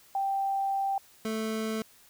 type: tone pair in turn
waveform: sine / 25% pulse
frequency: 784 / 220 Hz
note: G5 / A3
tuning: 0 / 0 cents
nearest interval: octave + minor seventh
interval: 2200 cents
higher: first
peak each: -26 dBFS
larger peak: neither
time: 0.15-0.98 / 1.25-1.82 s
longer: first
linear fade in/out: 2 ms
effects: white hiss -58 dBFS RMS until 2.09 s